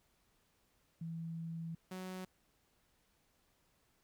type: tone pair in turn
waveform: sine / sawtooth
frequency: 164.81 / 185.53 Hz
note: E3 / F#3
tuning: 0 / +5 cents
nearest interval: major second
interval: 205 cents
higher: second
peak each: -40 / -39 dBFS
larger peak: second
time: 1.01-1.75 / 1.91-2.25 s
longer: first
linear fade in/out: 5 ms
effects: pink hiss -75 dBFS RMS until 4.03 s